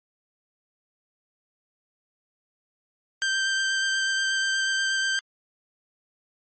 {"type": "tone with vibrato", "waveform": "sawtooth", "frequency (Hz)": 1568, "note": "G6", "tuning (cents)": 0, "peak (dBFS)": -19, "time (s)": [3.22, 5.19], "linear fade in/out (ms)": 0, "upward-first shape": "sine", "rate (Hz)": 8.3, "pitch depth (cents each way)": 10, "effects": ["MP3 32 kbps"]}